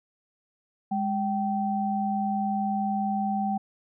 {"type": "tone pair together", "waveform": "sine", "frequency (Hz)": [205.1, 774.4], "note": ["G#3", "G5"], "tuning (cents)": [-21, -21], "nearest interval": "octave + major seventh", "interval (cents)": 2300, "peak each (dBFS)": [-27, -27], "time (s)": [0.91, 3.58], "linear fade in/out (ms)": 10, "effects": []}